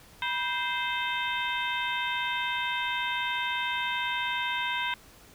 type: harmonic tone with a mistuned harmonic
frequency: 521 Hz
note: C5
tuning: 7 cents flat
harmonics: 2 / 3 / 4 / 5 / 6 / 7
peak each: -32 / -34 / -35 / -36 / -37 / -37 dBFS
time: 0.22-4.94 s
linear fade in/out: 2 ms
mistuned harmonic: 2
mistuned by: -120 cents
effects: pink hiss -54 dBFS RMS until 5.34 s